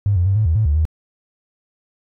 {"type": "tone with pitch steps", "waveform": "triangle", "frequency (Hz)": [101.3, 88.1, 97.6, 108.1, 80.5, 109, 73.5, 78.8], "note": ["G#2", "F2", "G2", "A2", "E2", "A2", "D2", "D#2"], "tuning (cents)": [-43, 16, -7, -30, -41, -16, 2, 23], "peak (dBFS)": -9, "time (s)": [0.06, 0.852], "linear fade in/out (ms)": 0, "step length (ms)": 99, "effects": ["tanh soft clip ceiling -11 dBFS"]}